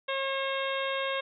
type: harmonic tone with a mistuned harmonic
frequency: 541 Hz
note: C#5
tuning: 42 cents flat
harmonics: 1 / 2 / 3 / 4 / 5 / 6 / 7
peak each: -32 / -35 / -37 / -38 / -39 / -40 / -40 dBFS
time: 0.08-1.21 s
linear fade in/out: 10 ms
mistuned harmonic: 7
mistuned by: -42 cents
effects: none